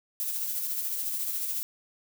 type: noise with tremolo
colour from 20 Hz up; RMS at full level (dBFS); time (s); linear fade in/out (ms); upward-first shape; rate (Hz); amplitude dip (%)
violet; -30; 0.2-1.63; 0; sine; 14; 35
effects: none